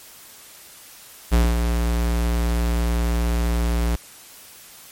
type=tone with ADSR envelope; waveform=square; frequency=58.5 Hz; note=A#1; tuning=7 cents sharp; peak=-13 dBFS; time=1.31-3.96 s; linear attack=26 ms; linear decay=210 ms; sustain=-6 dB; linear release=5 ms; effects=white hiss -44 dBFS RMS until 4.91 s + MP3 64 kbps